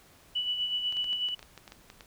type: tone with tremolo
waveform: sine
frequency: 2960 Hz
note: F#7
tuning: in tune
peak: -26 dBFS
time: 0.35-1.35 s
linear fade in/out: 10 ms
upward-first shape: sine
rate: 8.1 Hz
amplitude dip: 50%
type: clicks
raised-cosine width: 0.2 ms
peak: -28 dBFS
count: 12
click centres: 0.925 / 0.969 / 1.043 / 1.13 / 1.287 / 1.393 / 1.428 / 1.577 / 1.678 / 1.721 / 1.901 / 2.008 s
effects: pink hiss -58 dBFS RMS until 2.06 s